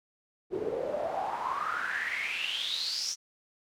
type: noise with band-pass filter sweep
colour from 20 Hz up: pink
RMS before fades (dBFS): -33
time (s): 0.5-3.16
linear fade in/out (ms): 50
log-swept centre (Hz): 370 to 5900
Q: 9.4
effects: none